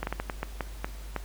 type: slowing click train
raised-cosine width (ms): 0.5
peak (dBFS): -15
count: 9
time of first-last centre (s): 0.03-1.163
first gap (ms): 41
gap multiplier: 1.34
effects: added 50 Hz sine -38 dBFS peak until 1.24 s + pink hiss -50 dBFS RMS until 1.24 s